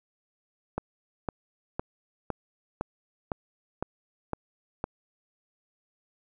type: click train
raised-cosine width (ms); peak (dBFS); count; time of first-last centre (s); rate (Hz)
1; -15; 9; 0.78-4.841; 1.97
effects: none